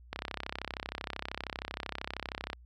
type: click train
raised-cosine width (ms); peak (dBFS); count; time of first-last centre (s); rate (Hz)
0.3; -19; 80; 0.13-2.531; 32.9
effects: added 60 Hz sine -52 dBFS peak until 2.65 s